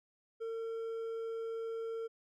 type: tone with hard clipping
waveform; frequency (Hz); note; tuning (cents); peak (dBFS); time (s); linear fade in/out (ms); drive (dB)
triangle; 453.8; A#4; -47; -38; 0.4-2.08; 20; 7
effects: none